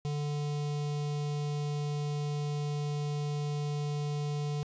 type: tone with notch filter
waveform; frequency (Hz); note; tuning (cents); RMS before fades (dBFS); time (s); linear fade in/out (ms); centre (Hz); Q
square; 146.83; D3; 0; -33; 0.05-4.63; 0; 1600; 1
effects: resampled to 16000 Hz + 11-bit